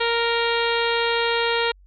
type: harmonic tone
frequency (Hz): 466.2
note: A#4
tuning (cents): 0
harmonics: 1 / 2 / 3 / 4 / 5 / 6 / 7 / 8 / 9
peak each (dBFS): -23 / -26 / -28 / -29 / -30 / -31 / -31 / -32 / -33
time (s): 0-1.72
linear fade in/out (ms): 10
effects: added 47 Hz sine -48 dBFS peak until 1.86 s